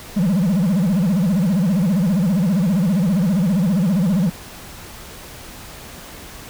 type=tone with vibrato; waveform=triangle; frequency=185 Hz; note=F#3; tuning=in tune; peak=-12 dBFS; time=0.16-4.3 s; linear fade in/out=10 ms; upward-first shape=sine; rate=15 Hz; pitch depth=240 cents each way; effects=pink hiss -37 dBFS RMS until 6.49 s